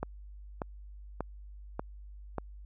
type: click train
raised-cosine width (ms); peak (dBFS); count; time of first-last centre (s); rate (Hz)
1; -19; 5; 0.03-2.383; 1.7
effects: added 50 Hz sine -45 dBFS peak until 2.65 s